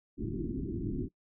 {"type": "low-pass noise", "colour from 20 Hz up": "white", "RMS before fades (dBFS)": -35, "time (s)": [0.17, 1.09], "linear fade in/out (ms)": 50, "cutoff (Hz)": 380, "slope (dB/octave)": 96, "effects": ["noise-tail reverb RT60 0.1 s tail -20 dB re dry"]}